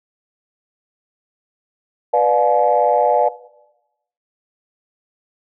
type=chord; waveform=sine; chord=B diminished seventh; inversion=none; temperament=just; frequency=493.9 / 592.7 / 711.2 / 853.4 Hz; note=B4 / D5 / F5 / Ab5; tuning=0 / +16 / +31 / +47 cents; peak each=-17 dBFS; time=2.13-3.29 s; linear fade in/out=10 ms; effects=noise-tail reverb RT60 0.9 s tail -17 dB re dry + tanh soft clip ceiling -2 dBFS